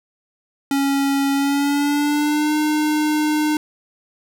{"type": "tone with pitch glide", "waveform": "square", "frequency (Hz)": [276.9, 303.7], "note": ["C#4", "D#4"], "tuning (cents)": [-2, -42], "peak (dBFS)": -17, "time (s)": [0.71, 3.57], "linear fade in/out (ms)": 2, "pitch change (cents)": 160, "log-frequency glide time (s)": [1.33, 2.56], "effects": []}